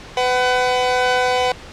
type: tone pair together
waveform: sawtooth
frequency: 502 / 752.2 Hz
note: B4 / F#5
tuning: +28 / +28 cents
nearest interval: perfect fifth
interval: 700 cents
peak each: -14 dBFS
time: 0.17-1.52 s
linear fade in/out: 2 ms
effects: pink hiss -37 dBFS RMS until 1.72 s + low-pass 5000 Hz 12 dB/octave